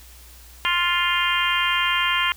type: harmonic tone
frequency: 350 Hz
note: F4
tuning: 4 cents sharp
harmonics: 3 / 4 / 5 / 6 / 7 / 8 / 9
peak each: -24 / -27 / -27 / -26 / -29 / -26 / -27 dBFS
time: 0.65-2.32 s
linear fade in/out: 0 ms
effects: added 60 Hz sine -45 dBFS peak until 2.36 s + white hiss -48 dBFS RMS until 2.36 s